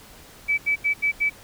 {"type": "tone bursts", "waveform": "sine", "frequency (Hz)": 2300, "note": "D7", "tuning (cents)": -37, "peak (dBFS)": -18, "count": 5, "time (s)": [0.48, 1.3], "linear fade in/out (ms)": 20, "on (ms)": 100, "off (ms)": 80, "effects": ["pink hiss -47 dBFS RMS until 1.43 s"]}